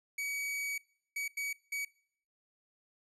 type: tone bursts at uneven times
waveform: 45% pulse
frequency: 2267 Hz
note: C#7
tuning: 38 cents sharp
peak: -34 dBFS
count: 4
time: 0.18-0.78 / 1.16-1.28 / 1.37-1.53 / 1.72-1.85 s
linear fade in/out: 5 ms
effects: noise-tail reverb RT60 0.6 s tail -23 dB re dry + resampled to 32000 Hz